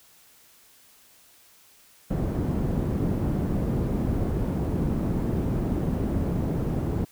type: low-pass noise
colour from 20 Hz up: white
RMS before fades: -26 dBFS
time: 2.1-7.05 s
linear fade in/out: 10 ms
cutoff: 230 Hz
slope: 12 dB/octave
effects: white hiss -56 dBFS RMS until 7.11 s